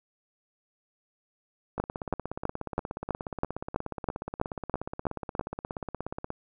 two click trains, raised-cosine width 1 ms, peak -12 / -20 dBFS, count 12 / 77, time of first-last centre 1.8-5.395 / 1.78-6.304 s, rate 3.06 / 16.8 Hz, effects none

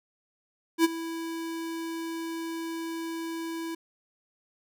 square tone with ADSR envelope, 329.6 Hz, E4, in tune, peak -17 dBFS, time 0.78-3.75 s, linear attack 64 ms, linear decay 24 ms, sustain -16 dB, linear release 6 ms, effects none

